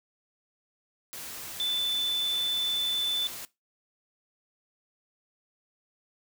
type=tone in noise; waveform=sine; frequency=3513 Hz; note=A7; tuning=3 cents flat; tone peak=-26 dBFS; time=1.6-3.27 s; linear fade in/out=0 ms; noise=white; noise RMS=-40 dBFS; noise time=1.13-3.45 s; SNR=+11 dB; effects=noise-tail reverb RT60 0.2 s tail -19 dB re dry